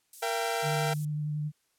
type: high-pass noise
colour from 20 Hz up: white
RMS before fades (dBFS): -45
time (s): 0.13-1.05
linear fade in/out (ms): 2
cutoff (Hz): 7600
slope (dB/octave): 12
type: chord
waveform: sawtooth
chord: E diminished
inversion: second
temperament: equal with one note detuned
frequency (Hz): 466.2 / 675.1 / 784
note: Bb4 / E5 / G5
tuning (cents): 0 / +41 / 0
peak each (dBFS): -29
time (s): 0.22-0.94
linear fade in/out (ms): 10
type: tone with vibrato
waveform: sine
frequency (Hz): 150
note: D3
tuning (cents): +37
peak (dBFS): -29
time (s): 0.62-1.52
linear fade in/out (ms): 50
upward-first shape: triangle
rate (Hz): 11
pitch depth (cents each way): 18
effects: white hiss -73 dBFS RMS until 1.78 s + low-pass 12000 Hz 12 dB/octave